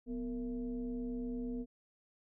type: tone with frequency modulation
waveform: sine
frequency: 247.3 Hz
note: B3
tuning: 3 cents sharp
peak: -36 dBFS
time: 0.06-1.66 s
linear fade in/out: 50 ms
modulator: 213 Hz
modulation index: 0.72
effects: none